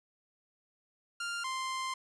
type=tone pair in turn; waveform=sawtooth; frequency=1396.9 / 1046.5 Hz; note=F6 / C6; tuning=0 / 0 cents; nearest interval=perfect fourth; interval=500 cents; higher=first; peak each=-31 / -30 dBFS; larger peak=second; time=1.2-1.44 / 1.44-1.94 s; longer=second; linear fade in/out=5 ms; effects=resampled to 22050 Hz + 10-bit